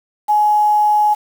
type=tone with quantisation; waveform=sine; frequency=841 Hz; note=G#5; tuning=22 cents sharp; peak=-10 dBFS; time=0.28-1.15 s; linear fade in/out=20 ms; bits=6; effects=none